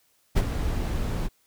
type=noise with ADSR envelope; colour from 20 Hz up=brown; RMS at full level=-17 dBFS; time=0.35-1.29 s; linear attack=25 ms; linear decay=42 ms; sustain=-10 dB; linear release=36 ms; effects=white hiss -66 dBFS RMS until 1.46 s